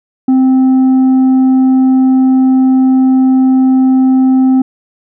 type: tone with tanh clipping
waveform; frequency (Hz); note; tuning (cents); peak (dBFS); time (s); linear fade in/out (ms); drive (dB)
sine; 260.8; C4; -5; -6; 0.28-4.62; 5; 4
effects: none